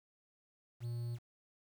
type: tone with quantisation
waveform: triangle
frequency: 119 Hz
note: A#2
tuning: 36 cents sharp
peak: -35 dBFS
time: 0.8-1.19 s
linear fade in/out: 50 ms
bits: 10
effects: none